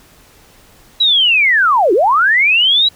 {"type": "linear two-way sweep", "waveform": "sine", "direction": "down then up", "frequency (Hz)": [3951, 329.6, 3951], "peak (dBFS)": -8, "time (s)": [1, 2.89], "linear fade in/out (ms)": 10, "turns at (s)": 1.93, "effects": ["pink hiss -46 dBFS RMS until 2.95 s"]}